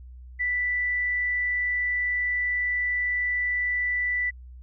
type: tone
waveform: sine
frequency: 1975.5 Hz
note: B6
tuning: in tune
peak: -23 dBFS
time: 0.39-4.31 s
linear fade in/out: 20 ms
effects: added 62 Hz sine -41 dBFS peak until 4.62 s

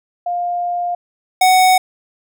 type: tone pair in turn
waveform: sine / square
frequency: 704 / 743.7 Hz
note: F5 / F#5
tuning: +14 / +9 cents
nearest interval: minor second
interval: 95 cents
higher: second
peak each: -17 / -9 dBFS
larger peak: second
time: 0.26-0.95 / 1.41-1.78 s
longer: first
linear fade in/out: 5 ms
effects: none

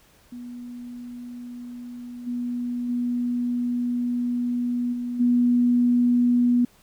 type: tone with level steps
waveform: sine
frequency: 243.3 Hz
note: B3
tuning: 26 cents flat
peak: -34 / -25 / -22 / -26 / -16 dBFS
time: 0.32-6.65 s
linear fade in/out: 5 ms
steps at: 2.26 / 2.88 / 4.92 / 5.19 s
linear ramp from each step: 20 ms
effects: pink hiss -57 dBFS RMS until 6.82 s

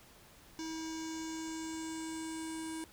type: tone with low-pass filter sweep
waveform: square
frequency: 321 Hz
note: E4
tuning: 46 cents flat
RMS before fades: -41 dBFS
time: 0.59-2.84 s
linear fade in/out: 0 ms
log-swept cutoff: 6000 to 9400 Hz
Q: 4.6
effects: pink hiss -59 dBFS RMS until 2.92 s

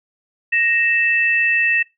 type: tone pair together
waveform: sine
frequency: 1868.2 / 2642 Hz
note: A#6 / E7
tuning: +3 / +3 cents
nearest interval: tritone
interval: 600 cents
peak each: -17 dBFS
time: 0.52-1.83 s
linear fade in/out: 10 ms
effects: noise-tail reverb RT60 0.2 s tail -21 dB re dry

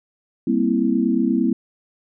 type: chord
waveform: sine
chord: C dominant seventh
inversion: second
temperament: equal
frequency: 196 / 233.1 / 261.6 / 329.6 Hz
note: G3 / Bb3 / C4 / E4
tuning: 0 / 0 / 0 / 0 cents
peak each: -24 / -20 / -21 / -22 dBFS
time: 0.47-1.53 s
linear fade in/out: 5 ms
effects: none

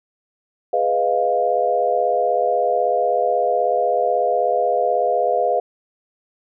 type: chord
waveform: sine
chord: F half-diminished seventh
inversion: first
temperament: equal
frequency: 415.3 / 493.9 / 622.3 / 698.5 Hz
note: Ab4 / Cb5 / Eb5 / F5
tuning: 0 / 0 / 0 / 0 cents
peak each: -25 / -21 / -22 / -19 dBFS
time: 0.73-5.6 s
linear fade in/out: 5 ms
effects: none

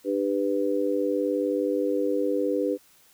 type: harmonic tone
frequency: 99.3 Hz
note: G2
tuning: 23 cents sharp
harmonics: 3 / 4 / 5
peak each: -27 / -28 / -26 dBFS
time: 0.04-2.78 s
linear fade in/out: 50 ms
effects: white hiss -58 dBFS RMS until 3.13 s

